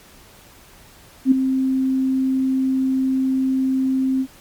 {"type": "tone with ADSR envelope", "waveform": "sine", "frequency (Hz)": 263.2, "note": "C4", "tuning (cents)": 10, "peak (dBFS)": -7, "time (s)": [1.25, 4.27], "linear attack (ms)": 65, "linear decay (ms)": 8, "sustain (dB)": -9, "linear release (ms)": 64, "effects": ["pink hiss -47 dBFS RMS until 4.4 s", "MP3 96 kbps"]}